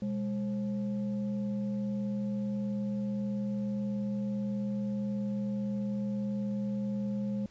sine tone with frequency modulation, 204.8 Hz, G#3, 24 cents flat, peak -30 dBFS, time 0.02-7.46 s, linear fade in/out 2 ms, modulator 328 Hz, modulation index 0.46, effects pink hiss -62 dBFS RMS until 7.5 s + resampled to 16000 Hz

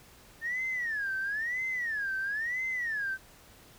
sine tone with vibrato, 1789 Hz, A6, 28 cents sharp, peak -29 dBFS, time 0.41-3.18 s, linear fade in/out 50 ms, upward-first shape sine, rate 1 Hz, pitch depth 250 cents each way, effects tanh soft clip ceiling -25 dBFS + pink hiss -56 dBFS RMS until 3.78 s

